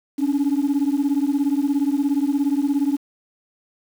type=beating tone pair; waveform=sine; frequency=275.7 / 292.7 Hz; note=C#4 / D4; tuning=-9 / -6 cents; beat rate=17 Hz; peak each=-18 / -19 dBFS; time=0.18-2.97 s; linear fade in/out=20 ms; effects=tanh soft clip ceiling -14 dBFS + 7-bit